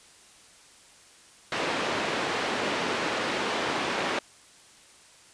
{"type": "band-pass noise", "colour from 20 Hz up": "pink", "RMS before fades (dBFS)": -29, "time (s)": [1.52, 4.19], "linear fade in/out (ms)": 2, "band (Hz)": [300, 3400], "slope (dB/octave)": 12, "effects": ["white hiss -54 dBFS RMS until 5.33 s", "resampled to 22050 Hz"]}